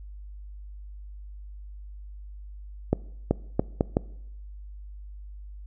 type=accelerating click train; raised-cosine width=2 ms; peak=-7 dBFS; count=5; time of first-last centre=2.93-3.969 s; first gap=380 ms; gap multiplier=0.75; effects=noise-tail reverb RT60 0.8 s tail -22 dB re dry + added 50 Hz sine -39 dBFS peak until 5.66 s